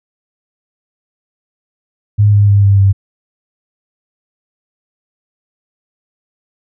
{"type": "tone with pitch steps", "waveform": "sine", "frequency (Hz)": [103.83, 102.34, 100.87, 99.43, 98], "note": ["G#2", "G#2", "G2", "G2", "G2"], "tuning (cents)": [0, -25, 50, 25, 0], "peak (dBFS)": -5, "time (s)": [2.18, 2.93], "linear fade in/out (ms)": 20, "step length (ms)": 150, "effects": []}